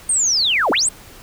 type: linear two-way sweep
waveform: sine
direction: down then up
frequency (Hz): 8870 to 220 to 8870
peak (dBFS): -14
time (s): 0.09-0.89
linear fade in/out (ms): 5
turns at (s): 0.71
effects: pink hiss -42 dBFS RMS until 1.22 s